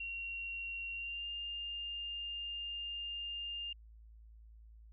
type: tone with pitch glide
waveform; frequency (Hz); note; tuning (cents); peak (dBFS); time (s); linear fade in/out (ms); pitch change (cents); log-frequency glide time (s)
sine; 2747 to 2808; F7 to F7; -29 to +9; -39; 0-3.73; 5; +38; 0.93-1.27
effects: added 55 Hz sine -54 dBFS peak until 4.92 s